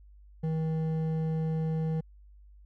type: tone with hard clipping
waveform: sine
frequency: 159.5 Hz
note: D#3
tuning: 43 cents sharp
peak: -29 dBFS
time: 0.43-2.01 s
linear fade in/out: 10 ms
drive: 8 dB
effects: added 50 Hz sine -51 dBFS peak until 2.65 s